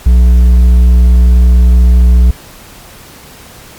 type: tone with hard clipping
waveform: triangle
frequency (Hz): 60.9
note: B1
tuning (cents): -24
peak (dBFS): -3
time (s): 0.06-2.31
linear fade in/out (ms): 5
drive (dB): 7
effects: pink hiss -34 dBFS RMS until 3.78 s + MP3 96 kbps